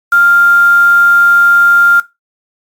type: tone with quantisation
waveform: sine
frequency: 1396.9 Hz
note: F6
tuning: in tune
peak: -4 dBFS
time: 0.12-2 s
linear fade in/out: 5 ms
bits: 4
effects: noise-tail reverb RT60 0.2 s tail -17 dB re dry + MP3 96 kbps